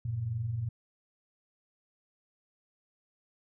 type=tone pair together; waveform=sine; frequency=94.42 / 116.7 Hz; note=F#2 / A#2; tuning=+36 / +2 cents; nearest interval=major third; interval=366 cents; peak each=-39 / -31 dBFS; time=0.05-0.69 s; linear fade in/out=5 ms; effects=none